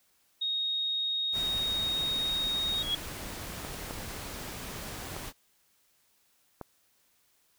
sine tone, 3738 Hz, A#7, 4 cents sharp, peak -28 dBFS, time 0.41-2.83 s, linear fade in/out 10 ms
pink noise, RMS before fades -40 dBFS, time 1.32-5.33 s, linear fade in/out 50 ms
sine tone with exponential growth, 3322 Hz, G#7, in tune, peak -24 dBFS, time 2.64-2.95 s, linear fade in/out 5 ms, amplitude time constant 67 ms
clicks, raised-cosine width 1 ms, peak -24 dBFS, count 4, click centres 3.649 / 3.909 / 5.165 / 6.613 s
effects white hiss -69 dBFS RMS until 7.58 s

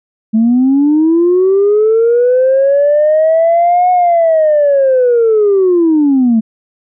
sine linear two-way sweep, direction up then down, 215.6 to 730 to 215.6 Hz, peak -5 dBFS, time 0.33-6.41 s, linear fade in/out 20 ms, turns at 3.91 s, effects tanh soft clip ceiling -3 dBFS

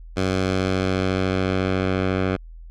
10% pulse tone with low-pass filter sweep, 94 Hz, F#2, 28 cents sharp, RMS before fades -22 dBFS, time 0.16-2.37 s, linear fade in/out 20 ms, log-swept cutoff 6000 to 2500 Hz, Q 0.86, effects added 41 Hz sine -37 dBFS peak until 2.7 s

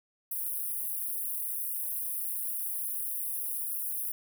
white high-pass noise, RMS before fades -34 dBFS, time 0.31-4.12 s, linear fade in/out 5 ms, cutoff 9500 Hz, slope 96 dB/octave, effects none

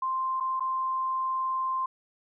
sine tone with dropouts, 1046.5 Hz, C6, in tune, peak -26 dBFS, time 0.02-1.86 s, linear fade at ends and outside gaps 5 ms, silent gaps 0.401-0.406 / 0.597-0.605 s, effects none

